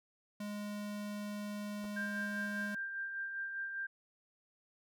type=tone; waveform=square; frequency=207 Hz; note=G#3; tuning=5 cents flat; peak=-40 dBFS; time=0.4-2.75 s; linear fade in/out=5 ms
type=clicks; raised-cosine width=1 ms; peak=-39 dBFS; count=2; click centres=1.842 / 1.852 s
type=tone with tremolo; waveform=sine; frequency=1586 Hz; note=G6; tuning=20 cents sharp; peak=-36 dBFS; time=1.96-3.87 s; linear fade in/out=10 ms; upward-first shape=sine; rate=5 Hz; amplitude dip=40%
effects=none